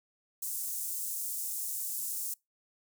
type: high-pass noise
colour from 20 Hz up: pink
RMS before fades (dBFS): -36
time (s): 0.42-2.34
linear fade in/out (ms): 5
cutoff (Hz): 7700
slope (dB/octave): 24
effects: noise-tail reverb RT60 0.2 s tail -25 dB re dry